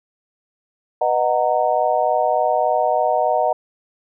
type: chord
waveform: sine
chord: B major seventh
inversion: none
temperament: just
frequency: 493.9 / 617.4 / 740.8 / 926 Hz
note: B4 / D#5 / F#5 / A#5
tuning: 0 / -14 / +2 / -12 cents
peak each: -24 / -19 / -19 / -23 dBFS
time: 1.01-3.53 s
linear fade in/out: 5 ms
effects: none